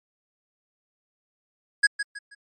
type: tone with echo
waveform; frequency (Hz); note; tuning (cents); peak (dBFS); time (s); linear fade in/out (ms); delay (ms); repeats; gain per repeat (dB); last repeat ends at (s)
square; 1659; G#6; -2; -15; 1.83-1.87; 10; 160; 3; -10; 2.35
effects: MP3 48 kbps